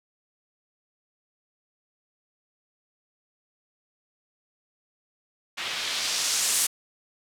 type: noise with low-pass filter sweep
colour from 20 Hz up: blue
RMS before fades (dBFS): -27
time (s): 5.57-6.67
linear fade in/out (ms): 10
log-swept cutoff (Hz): 2600 to 9500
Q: 1.2
effects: none